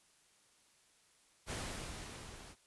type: noise with level ramp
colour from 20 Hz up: pink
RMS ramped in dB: -40 to -54 dBFS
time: 1.46-2.56 s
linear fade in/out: 50 ms
effects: white hiss -69 dBFS RMS until 2.66 s + resampled to 24000 Hz

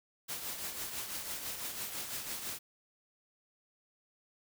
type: noise with tremolo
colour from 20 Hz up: white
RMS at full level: -38 dBFS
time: 0.28-2.59 s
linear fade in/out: 20 ms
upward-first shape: triangle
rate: 6 Hz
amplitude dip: 55%
effects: none

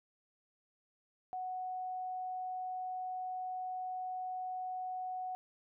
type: tone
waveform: sine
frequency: 740 Hz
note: F#5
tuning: in tune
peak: -37 dBFS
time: 1.33-5.35 s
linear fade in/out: 0 ms
effects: none

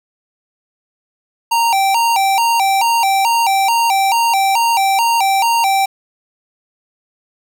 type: tone with vibrato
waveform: square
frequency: 850 Hz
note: G#5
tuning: 40 cents sharp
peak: -12 dBFS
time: 1.51-5.86 s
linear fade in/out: 10 ms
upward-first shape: square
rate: 2.3 Hz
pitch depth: 150 cents each way
effects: none

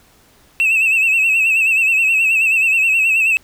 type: tone with vibrato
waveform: triangle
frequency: 2634 Hz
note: E7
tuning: 2 cents flat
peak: -9 dBFS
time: 0.6-3.37 s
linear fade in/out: 0 ms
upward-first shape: sine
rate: 9.4 Hz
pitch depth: 67 cents each way
effects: tanh soft clip ceiling -6 dBFS + pink hiss -51 dBFS RMS until 3.43 s

